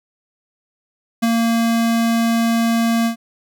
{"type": "tone with ADSR envelope", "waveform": "square", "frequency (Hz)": 230, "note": "A#3", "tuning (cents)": -23, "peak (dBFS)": -13, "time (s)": [1.22, 3.16], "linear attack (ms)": 15, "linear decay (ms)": 23, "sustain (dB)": -2, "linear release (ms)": 100, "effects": []}